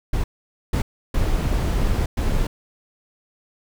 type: noise bursts at uneven times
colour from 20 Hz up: brown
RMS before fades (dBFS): -20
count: 4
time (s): 0.13-0.24 / 0.73-0.82 / 1.14-2.06 / 2.17-2.47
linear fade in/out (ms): 5
effects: none